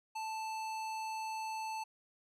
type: tone with low-pass filter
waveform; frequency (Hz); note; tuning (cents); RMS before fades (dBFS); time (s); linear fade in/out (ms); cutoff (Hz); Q
square; 880; A5; 0; -40; 0.15-1.84; 10; 10000; 0.64
effects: none